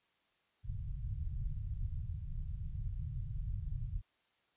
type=low-pass noise; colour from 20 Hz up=pink; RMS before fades=-39 dBFS; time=0.63-4.02 s; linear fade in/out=50 ms; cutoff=140 Hz; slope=48 dB/octave; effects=white hiss -75 dBFS RMS until 4.56 s + resampled to 8000 Hz